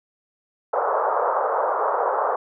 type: band-pass noise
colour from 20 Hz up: pink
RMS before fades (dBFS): -22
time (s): 0.73-2.36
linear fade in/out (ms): 5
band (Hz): 460 to 1300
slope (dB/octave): 48
effects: none